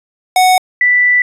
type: tone pair in turn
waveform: square / sine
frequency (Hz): 740 / 1975.6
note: F#5 / B6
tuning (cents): 0 / 0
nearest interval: octave + perfect fourth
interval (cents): 1700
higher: second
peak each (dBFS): -7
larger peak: neither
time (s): 0.36-0.58 / 0.81-1.22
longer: second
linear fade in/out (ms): 2
effects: resampled to 32000 Hz